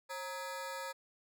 25% pulse ring-modulated tone, 736 Hz, F#5, 9 cents flat, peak -33 dBFS, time 0.09-0.93 s, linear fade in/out 20 ms, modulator 198 Hz, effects none

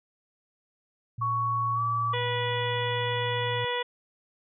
sine tone, 116.54 Hz, A#2, in tune, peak -32 dBFS, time 1.18-3.65 s, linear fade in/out 5 ms
sine tone with pitch glide, 1115 to 1151 Hz, C#6 to D6, +10 to -35 cents, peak -25 dBFS, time 1.21-2.14 s, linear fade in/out 10 ms, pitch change +55 cents, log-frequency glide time 1.74-1.81 s
harmonic tone, 488.3 Hz, B4, 20 cents flat, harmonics 1 / 2 / 3 / 4 / 5 / 6 / 7, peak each -31 / -32 / -40 / -34 / -41 / -38 / -36 dBFS, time 2.13-3.83 s, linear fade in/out 10 ms
effects none

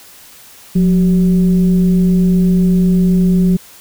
sine tone with frequency modulation, 180 Hz, F#3, 47 cents flat, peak -8 dBFS, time 0.75-3.57 s, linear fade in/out 10 ms, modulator 204 Hz, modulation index 0.39, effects white hiss -40 dBFS RMS until 3.8 s

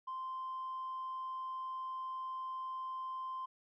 triangle tone with tanh clipping, 1042 Hz, C6, 7 cents flat, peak -39 dBFS, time 0.07-3.46 s, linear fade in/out 10 ms, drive 5 dB, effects none

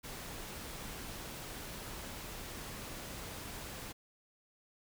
pink noise, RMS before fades -45 dBFS, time 0.03-3.93 s, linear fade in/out 20 ms, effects none

